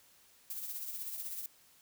violet noise with tremolo, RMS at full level -39 dBFS, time 0.5-1.46 s, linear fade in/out 2 ms, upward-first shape triangle, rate 16 Hz, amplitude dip 55%, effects white hiss -64 dBFS RMS until 1.81 s

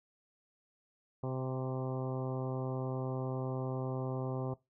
harmonic tone with a mistuned harmonic, 130 Hz, C3, 11 cents flat, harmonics 1 / 2 / 3 / 4 / 5 / 6 / 7 / 8 / 9, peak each -36 / -42 / -42 / -44 / -47 / -48 / -51 / -51 / -55 dBFS, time 1.23-4.54 s, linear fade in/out 5 ms, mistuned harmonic 6, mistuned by +17 cents, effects noise-tail reverb RT60 0.2 s tail -19 dB re dry

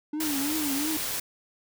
triangle tone with vibrato, 293.7 Hz, D4, in tune, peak -26 dBFS, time 0.13-0.97 s, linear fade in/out 5 ms, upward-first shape triangle, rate 2.9 Hz, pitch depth 150 cents each way
white noise, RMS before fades -31 dBFS, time 0.2-1.2 s, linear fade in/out 5 ms
effects none

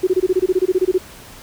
sine tone bursts, 370 Hz, F#4, in tune, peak -11 dBFS, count 15, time 0.03-0.982 s, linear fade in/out 10 ms, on 42 ms, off 23 ms, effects pink hiss -40 dBFS RMS until 1.42 s

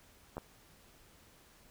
clicks, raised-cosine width 1 ms, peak -26 dBFS, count 2, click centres 0.369 / 0.381 s, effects pink hiss -62 dBFS RMS until 1.7 s

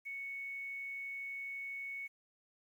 sine tone with quantisation, 2217 Hz, C#7, in tune, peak -40 dBFS, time 0.05-2.08 s, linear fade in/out 20 ms, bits 11, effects none

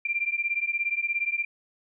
sine beating tone pair, 2365 / 2382 Hz, D7 / D7, +12 / +24 cents, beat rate 17 Hz, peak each -28 dBFS, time 0.05-1.45 s, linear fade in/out 5 ms, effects none

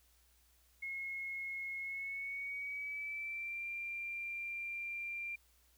sine tone with pitch glide, 2167 to 2377 Hz, C#7 to D7, -40 to +20 cents, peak -39 dBFS, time 0.82-5.36 s, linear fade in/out 10 ms, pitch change +160 cents, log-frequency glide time 1.79-3.67 s, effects added 60 Hz sine -70 dBFS peak until 5.77 s + white hiss -71 dBFS RMS until 5.77 s

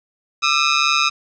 15% pulse ring-modulated tone, 1266 Hz, D#6, 30 cents sharp, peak -5 dBFS, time 0.42-1.1 s, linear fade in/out 20 ms, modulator 71.7 Hz, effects resampled to 16000 Hz + 7-bit

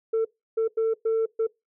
sine tone bursts at uneven times, 447.9 Hz, A4, 31 cents sharp, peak -18 dBFS, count 5, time 0.13-0.25 / 0.57-0.68 / 0.77-0.94 / 1.05-1.26 / 1.39-1.47 s, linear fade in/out 10 ms, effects noise-tail reverb RT60 0.2 s tail -23 dB re dry + tanh soft clip ceiling -19 dBFS

